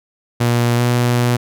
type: tone with pitch glide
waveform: sawtooth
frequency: 119.5 to 121.45 Hz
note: A#2 to B2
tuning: +43 to -29 cents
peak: -9 dBFS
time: 0.4-1.37 s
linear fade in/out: 10 ms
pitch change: +28 cents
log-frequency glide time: 0.76-0.81 s
effects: none